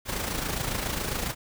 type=noise with amplitude modulation; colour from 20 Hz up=pink; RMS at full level=-28 dBFS; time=0.05-1.35 s; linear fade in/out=50 ms; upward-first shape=sine; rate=27.3 Hz; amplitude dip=55%; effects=none